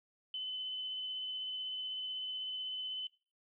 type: tone with vibrato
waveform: sine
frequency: 3030 Hz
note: F#7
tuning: 40 cents sharp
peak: -37 dBFS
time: 0.34-3.07 s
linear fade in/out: 2 ms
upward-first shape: triangle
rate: 16 Hz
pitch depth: 11 cents each way
effects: noise-tail reverb RT60 0.4 s tail -22 dB re dry